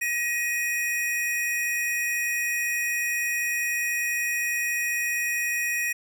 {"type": "tone pair together", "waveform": "square", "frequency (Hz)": [1897.2, 2489], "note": ["A#6", "D#7"], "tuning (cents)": [30, 0], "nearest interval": "perfect fourth", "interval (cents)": 470, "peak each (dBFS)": -28, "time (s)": [0.01, 5.93], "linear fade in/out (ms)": 10, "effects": []}